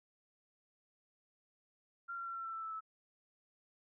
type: tone with pitch steps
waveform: sine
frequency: 1382 / 1370.9 / 1359.8 / 1348.9 / 1338 / 1327.2 / 1316.5 / 1305.9 Hz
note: F6 / F6 / F6 / E6 / E6 / E6 / E6 / E6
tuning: -19 / -33 / -47 / +39 / +25 / +11 / -3 / -17 cents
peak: -40 dBFS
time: 2.08-2.808 s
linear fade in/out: 20 ms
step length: 91 ms
effects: none